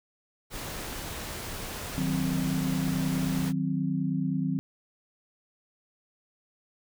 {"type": "noise", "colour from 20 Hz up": "pink", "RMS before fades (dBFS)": -37, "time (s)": [0.5, 3.53], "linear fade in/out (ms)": 50}
{"type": "chord", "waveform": "sine", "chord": "C diminished", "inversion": "first", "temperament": "equal", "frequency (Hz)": [155.56, 185, 261.6], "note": ["Eb3", "Gb3", "C4"], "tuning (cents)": [0, 0, 0], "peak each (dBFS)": -30, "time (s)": [1.98, 4.59], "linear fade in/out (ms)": 0}
{"effects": []}